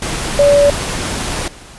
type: tone in noise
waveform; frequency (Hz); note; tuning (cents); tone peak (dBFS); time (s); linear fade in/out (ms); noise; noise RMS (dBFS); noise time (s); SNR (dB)
sine; 573; D5; -43; -6; 0.39-0.7; 2; pink; -20; 0.02-1.48; +11
effects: pink hiss -37 dBFS RMS until 1.78 s + resampled to 24000 Hz